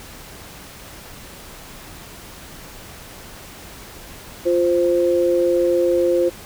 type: tone pair together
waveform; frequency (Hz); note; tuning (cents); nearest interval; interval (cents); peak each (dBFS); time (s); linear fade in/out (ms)
sine; 349.2 / 521.4; F4 / C5; 0 / -6; perfect fifth; 694; -17; 4.45-6.3; 20
effects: pink hiss -39 dBFS RMS until 6.45 s